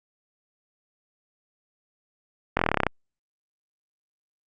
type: slowing click train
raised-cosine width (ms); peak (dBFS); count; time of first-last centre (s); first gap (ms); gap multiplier
0.5; -5; 12; 2.57-2.867; 22; 1.04
effects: Opus 48 kbps